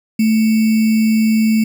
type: tone with sample-and-hold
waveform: sine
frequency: 220 Hz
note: A3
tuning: in tune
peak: -10 dBFS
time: 0.19-1.64 s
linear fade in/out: 5 ms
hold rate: 2450 Hz
effects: none